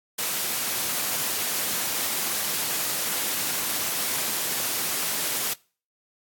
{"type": "high-pass noise", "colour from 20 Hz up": "white", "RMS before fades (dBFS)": -27, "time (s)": [0.18, 5.54], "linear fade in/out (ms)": 10, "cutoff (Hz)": 130, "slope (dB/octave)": 12, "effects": ["noise-tail reverb RT60 0.4 s tail -24 dB re dry", "AAC 64 kbps"]}